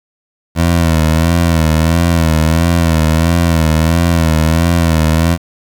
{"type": "tone with vibrato", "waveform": "20% pulse", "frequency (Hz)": 82, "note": "E2", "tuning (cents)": -9, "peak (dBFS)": -4, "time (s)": [0.55, 5.38], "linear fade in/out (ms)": 50, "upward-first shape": "sine", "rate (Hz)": 1.5, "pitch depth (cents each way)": 72, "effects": ["7-bit"]}